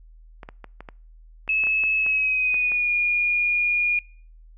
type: clicks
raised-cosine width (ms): 0.5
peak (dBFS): -23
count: 12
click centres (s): 0.432 / 0.489 / 0.643 / 0.806 / 0.888 / 1.478 / 1.637 / 1.67 / 1.837 / 2.064 / 2.543 / 2.719
type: tone with pitch glide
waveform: sine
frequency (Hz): 2592 to 2432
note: E7 to D#7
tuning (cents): -30 to -40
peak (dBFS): -19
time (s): 1.49-3.99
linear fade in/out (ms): 2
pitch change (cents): -110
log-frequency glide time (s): 1.97-2.91
effects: noise-tail reverb RT60 0.5 s tail -25 dB re dry + added 40 Hz sine -45 dBFS peak until 4.57 s